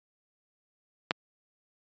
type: clicks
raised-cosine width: 0.3 ms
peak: -8 / -21 dBFS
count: 2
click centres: 1.109 / 1.115 s
effects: high-pass 150 Hz 12 dB/octave + resampled to 16000 Hz